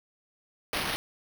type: noise with sample-and-hold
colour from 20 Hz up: blue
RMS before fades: -31 dBFS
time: 0.73-0.96 s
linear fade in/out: 0 ms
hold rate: 7350 Hz
effects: none